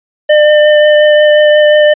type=tone with vibrato; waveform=square; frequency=601 Hz; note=D5; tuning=40 cents sharp; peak=-4 dBFS; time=0.29-1.94 s; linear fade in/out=10 ms; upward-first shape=triangle; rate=5.6 Hz; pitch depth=12 cents each way; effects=resampled to 8000 Hz